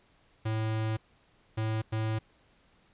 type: tone bursts at uneven times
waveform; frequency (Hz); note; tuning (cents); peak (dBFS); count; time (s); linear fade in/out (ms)
square; 110; A2; 0; -29; 3; 0.45-0.97 / 1.57-1.82 / 1.92-2.19; 10
effects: pink hiss -65 dBFS RMS until 2.93 s + resampled to 8000 Hz